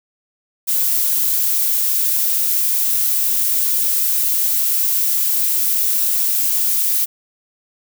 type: noise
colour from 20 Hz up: violet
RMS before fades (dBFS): -17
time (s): 0.67-7.06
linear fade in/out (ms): 20
effects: none